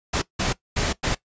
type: noise bursts at uneven times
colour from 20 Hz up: pink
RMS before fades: -23 dBFS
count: 4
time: 0.13-0.22 / 0.39-0.53 / 0.76-0.93 / 1.03-1.15 s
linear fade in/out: 10 ms
effects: noise-tail reverb RT60 0.1 s tail -18 dB re dry + resampled to 16000 Hz